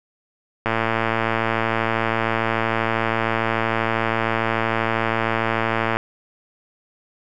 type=click train; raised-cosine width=0.5 ms; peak=-5 dBFS; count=601; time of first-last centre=0.66-5.97 s; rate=113 Hz; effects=none